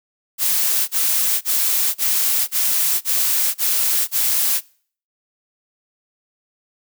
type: noise bursts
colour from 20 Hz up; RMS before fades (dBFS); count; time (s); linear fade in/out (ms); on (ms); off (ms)
blue; -18; 8; 0.38-4.611; 50; 500; 33
effects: noise-tail reverb RT60 0.5 s tail -24 dB re dry